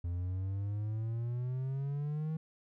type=exponential sweep; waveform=triangle; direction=up; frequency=85.5 to 159.9 Hz; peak=-31 dBFS; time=0.04-2.37 s; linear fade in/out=5 ms; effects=none